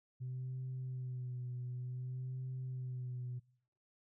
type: tone with vibrato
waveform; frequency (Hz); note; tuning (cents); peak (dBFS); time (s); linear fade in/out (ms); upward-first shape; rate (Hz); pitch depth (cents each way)
sine; 126.6; B2; +43; -38; 0.2-3.4; 20; sine; 0.55; 36
effects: noise-tail reverb RT60 0.7 s tail -26 dB re dry + tanh soft clip ceiling -36 dBFS